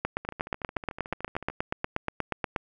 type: two click trains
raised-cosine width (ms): 0.5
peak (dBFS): -12 / -24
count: 22 / 18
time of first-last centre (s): 0.05-2.562 / 0.25-1.5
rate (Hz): 8.36 / 13.6
effects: none

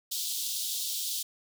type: high-pass noise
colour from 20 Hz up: pink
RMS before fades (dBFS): -33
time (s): 0.11-1.23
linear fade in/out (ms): 10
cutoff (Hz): 3300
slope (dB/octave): 48
effects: none

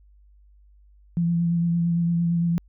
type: tone with vibrato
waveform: sine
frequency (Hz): 170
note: F3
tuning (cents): -46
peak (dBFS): -19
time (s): 1.17-2.58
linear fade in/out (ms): 0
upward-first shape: sine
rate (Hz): 8.8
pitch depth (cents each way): 19
effects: added 50 Hz sine -51 dBFS peak until 2.68 s

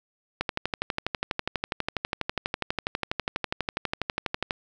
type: click train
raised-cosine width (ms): 0.3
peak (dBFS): -10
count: 51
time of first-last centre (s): 0.41-4.508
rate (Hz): 12.2
effects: none

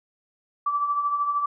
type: tone with tremolo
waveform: sine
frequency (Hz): 1160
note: D6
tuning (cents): -22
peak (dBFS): -19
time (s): 0.66-1.46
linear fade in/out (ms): 5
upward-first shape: triangle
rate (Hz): 13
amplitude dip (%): 60
effects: none

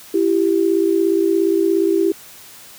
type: tone pair together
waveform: sine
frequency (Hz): 334.4 / 391.5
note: E4 / G4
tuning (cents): +25 / -2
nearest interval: minor third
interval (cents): 273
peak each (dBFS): -16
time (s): 0.14-2.12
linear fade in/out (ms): 5
effects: white hiss -41 dBFS RMS until 2.78 s + high-pass 60 Hz 12 dB/octave

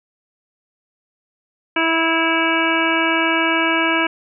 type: harmonic tone with a mistuned harmonic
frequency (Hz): 327.2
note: E4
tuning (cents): -13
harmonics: 1 / 2 / 3 / 4 / 5 / 7 / 8 / 9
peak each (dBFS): -21 / -25 / -23 / -25 / -22 / -21 / -27 / -26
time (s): 1.76-4.07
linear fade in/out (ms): 5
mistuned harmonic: 9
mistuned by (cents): -37
effects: none

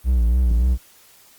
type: tone with vibrato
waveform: triangle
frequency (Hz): 60.1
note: B1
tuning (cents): -46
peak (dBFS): -12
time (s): 0.04-0.78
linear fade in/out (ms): 50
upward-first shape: sine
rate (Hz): 3.5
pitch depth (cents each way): 96
effects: white hiss -51 dBFS RMS until 1.38 s + Opus 32 kbps

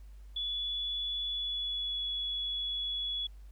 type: tone with pitch glide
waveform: sine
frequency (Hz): 3424 to 3387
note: A7 to G#7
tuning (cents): -48 to +33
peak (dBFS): -32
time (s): 0.36-3.27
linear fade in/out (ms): 5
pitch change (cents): -19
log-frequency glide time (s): 1.29-2.05
effects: added 50 Hz sine -47 dBFS peak until 3.51 s + pink hiss -69 dBFS RMS until 3.51 s

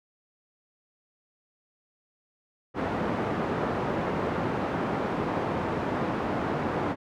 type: band-pass noise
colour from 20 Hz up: pink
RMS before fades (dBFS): -29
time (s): 2.74-6.96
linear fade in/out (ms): 50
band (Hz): 150 to 1200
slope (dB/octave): 12
effects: none

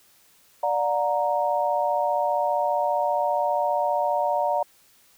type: chord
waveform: sine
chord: D augmented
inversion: none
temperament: equal with one note detuned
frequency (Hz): 587.3 / 722.3 / 932.3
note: D5 / F#5 / A#5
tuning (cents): 0 / -42 / 0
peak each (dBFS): -25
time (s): 0.63-4.63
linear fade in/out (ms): 5
effects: white hiss -58 dBFS RMS until 5.17 s

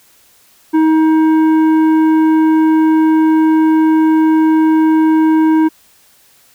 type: tone with tanh clipping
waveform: triangle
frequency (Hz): 316.2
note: D#4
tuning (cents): +28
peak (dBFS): -9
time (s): 0.73-5.69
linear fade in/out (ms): 20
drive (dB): 14
effects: white hiss -49 dBFS RMS until 6.54 s

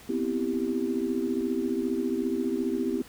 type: chord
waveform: sine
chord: C major seventh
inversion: third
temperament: equal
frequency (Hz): 246.9 / 261.6 / 329.6 / 392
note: B3 / C4 / E4 / G4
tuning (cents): 0 / 0 / 0 / 0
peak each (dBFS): -31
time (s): 0.09-3.02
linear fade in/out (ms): 5
effects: pink hiss -50 dBFS RMS until 3.08 s

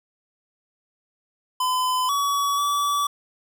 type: tone with pitch steps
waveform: square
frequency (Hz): 1014 / 1133 / 1150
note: B5 / C#6 / D6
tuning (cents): +45 / +37 / -37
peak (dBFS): -21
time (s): 1.6-3.07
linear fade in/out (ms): 5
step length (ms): 490
effects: none

